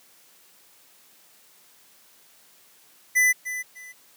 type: tone with echo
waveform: square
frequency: 2000 Hz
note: B6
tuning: 21 cents sharp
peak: -17 dBFS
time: 3.15-3.33 s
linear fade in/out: 20 ms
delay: 300 ms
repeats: 2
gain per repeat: -12 dB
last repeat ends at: 3.93 s
effects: white hiss -56 dBFS RMS until 4.16 s + high-pass 150 Hz 12 dB/octave